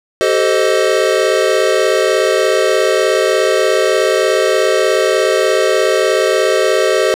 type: chord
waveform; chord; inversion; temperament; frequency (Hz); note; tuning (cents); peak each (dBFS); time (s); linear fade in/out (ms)
square; A half-diminished seventh; third; equal with one note detuned; 383.3 / 440 / 523.3 / 622.3; G4 / A4 / C5 / Eb5; -39 / 0 / 0 / 0; -17; 0.21-7.14; 0
effects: low-pass 9000 Hz 12 dB/octave + 7-bit